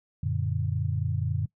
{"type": "chord", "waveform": "sine", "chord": "Gb augmented", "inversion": "none", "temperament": "equal", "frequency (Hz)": [92.5, 116.54, 146.83], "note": ["Gb2", "Bb2", "D3"], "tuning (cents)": [0, 0, 0], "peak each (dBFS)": [-29, -30, -30], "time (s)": [0.23, 1.46], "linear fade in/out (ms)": 5, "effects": ["noise-tail reverb RT60 0.1 s tail -21 dB re dry"]}